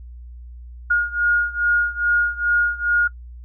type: beating tone pair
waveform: sine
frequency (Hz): 1429 / 1431.4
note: F6 / F6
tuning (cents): +39 / +42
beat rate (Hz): 2.4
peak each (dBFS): -18 / -20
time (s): 0.9-3.08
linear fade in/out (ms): 10
effects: noise-tail reverb RT60 0.1 s tail -25 dB re dry + added 60 Hz sine -35 dBFS peak until 3.44 s